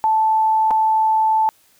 sine tone with dropouts, 877 Hz, A5, 6 cents flat, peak -13 dBFS, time 0.04-1.49 s, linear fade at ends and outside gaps 0 ms, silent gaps 0.707-0.711 s, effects white hiss -56 dBFS RMS until 1.79 s

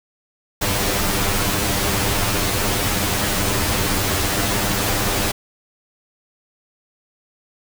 pink noise with comb filter, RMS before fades -20 dBFS, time 0.61-5.32 s, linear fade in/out 10 ms, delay 10 ms, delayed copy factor +0.75, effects none

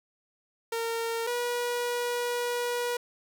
sawtooth tone pair in turn, 459.2 / 483.7 Hz, A#4 / B4, -26 / -36 cents, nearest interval minor second, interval 90 cents, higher second, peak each -25 / -24 dBFS, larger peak second, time 0.72-1.27 / 1.27-2.97 s, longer second, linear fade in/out 5 ms, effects none

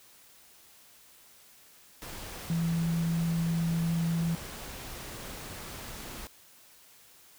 sine tone in noise, 166.6 Hz, E3, 19 cents sharp, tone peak -26 dBFS, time 2.5-4.35 s, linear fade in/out 0 ms, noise pink, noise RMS -42 dBFS, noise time 2.02-6.27 s, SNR +13 dB, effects white hiss -57 dBFS RMS until 7.38 s

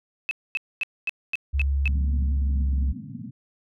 sine tone bursts, 2601 Hz, E7, 24 cents flat, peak -22 dBFS, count 7, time 0.29-1.877 s, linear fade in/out 0 ms, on 21 ms, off 240 ms
sine tone with pitch glide, 69.3 to 67.76 Hz, C#2 to C#2, 0 to -39 cents, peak -20 dBFS, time 1.53-2.93 s, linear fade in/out 20 ms, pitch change -39 cents, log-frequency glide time 2.18-2.75 s
white band-pass noise, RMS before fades -37 dBFS, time 1.87-3.31 s, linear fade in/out 10 ms, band 100 to 260 Hz, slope 96 dB/octave
effects none

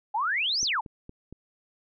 sine exponential two-way sweep, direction up then down, 796 to 6250 to 796 Hz, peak -24 dBFS, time 0.14-0.81 s, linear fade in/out 10 ms, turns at 0.63 s
click train, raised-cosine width 3 ms, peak -29 dBFS, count 4, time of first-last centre 0.63-1.326 s, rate 4.31 Hz
effects none

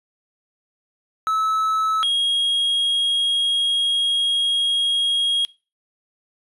triangle tone pair in turn, 1300 / 3276 Hz, E6 / G#7, -24 / -24 cents, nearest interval octave + major third, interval 1600 cents, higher second, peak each -16 dBFS, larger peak neither, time 1.27-2.03 / 2.03-5.45 s, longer second, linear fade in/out 0 ms, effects noise-tail reverb RT60 0.3 s tail -21 dB re dry + resampled to 32000 Hz

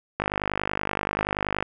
click train, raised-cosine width 0.5 ms, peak -9 dBFS, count 73, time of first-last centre 0.2-1.626 s, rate 50.5 Hz, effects none

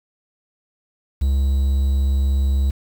triangle tone with quantisation, 68.3 Hz, C#2, 25 cents flat, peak -13 dBFS, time 1.21-2.71 s, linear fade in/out 10 ms, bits 7, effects none

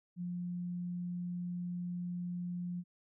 sine tone, 176.7 Hz, F3, 21 cents sharp, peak -36 dBFS, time 0.16-2.84 s, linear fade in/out 50 ms, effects none

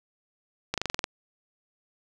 slowing click train, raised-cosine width 0.2 ms, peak -10 dBFS, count 8, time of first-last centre 0.74-1.041 s, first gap 37 ms, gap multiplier 1.05, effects none

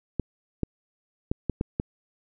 clicks, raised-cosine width 3 ms, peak -12 dBFS, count 6, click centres 0.197 / 0.633 / 1.315 / 1.497 / 1.611 / 1.799 s, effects none

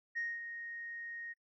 sine tone with ADSR envelope, 1864.7 Hz, A#6, in tune, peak -33 dBFS, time 0.15-1.34 s, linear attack 24 ms, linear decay 220 ms, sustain -9 dB, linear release 24 ms, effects noise-tail reverb RT60 0.1 s tail -24 dB re dry + tanh soft clip ceiling -30 dBFS

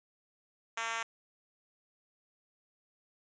5% pulse tone with high-pass filter, 227.6 Hz, A#3, 41 cents flat, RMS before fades -36 dBFS, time 0.77-1.03 s, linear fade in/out 5 ms, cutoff 940 Hz, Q 1.1, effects resampled to 16000 Hz

